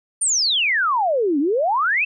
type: exponential two-way sweep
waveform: sine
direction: down then up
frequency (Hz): 9397 to 270 to 2728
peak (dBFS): -16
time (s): 0.21-2.05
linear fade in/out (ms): 10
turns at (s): 1.39
effects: none